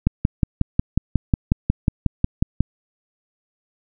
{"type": "click train", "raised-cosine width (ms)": 5, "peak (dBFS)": -3, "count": 15, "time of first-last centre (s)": [0.07, 2.606], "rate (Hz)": 5.52, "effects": []}